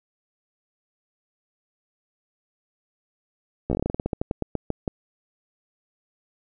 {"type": "slowing click train", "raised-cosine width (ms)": 2, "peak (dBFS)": -11, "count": 19, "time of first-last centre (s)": [3.7, 4.878], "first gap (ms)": 14, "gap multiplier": 1.16, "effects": []}